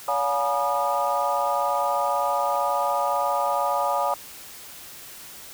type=tone cluster; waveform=sine; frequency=569 / 712 / 840 / 962 / 1220 Hz; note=C#5 / F5 / G#5 / B5 / D#6; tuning=+45 / +33 / +19 / -46 / -34 cents; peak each=-27 dBFS; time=0.08-4.14 s; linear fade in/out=2 ms; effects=tanh soft clip ceiling -10 dBFS + white hiss -42 dBFS RMS until 5.53 s